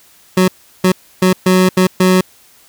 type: tone bursts at uneven times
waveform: 25% pulse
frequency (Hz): 184.9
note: F#3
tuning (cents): -1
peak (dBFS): -4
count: 6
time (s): 0.37-0.48 / 0.84-0.92 / 1.22-1.33 / 1.46-1.69 / 1.77-1.87 / 2-2.21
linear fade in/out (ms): 5
effects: white hiss -47 dBFS RMS until 2.68 s